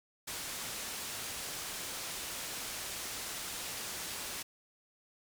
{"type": "low-pass noise", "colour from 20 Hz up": "white", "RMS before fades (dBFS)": -41, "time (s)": [0.27, 4.43], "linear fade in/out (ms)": 10, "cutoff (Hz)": 10000, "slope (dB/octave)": 12, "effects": []}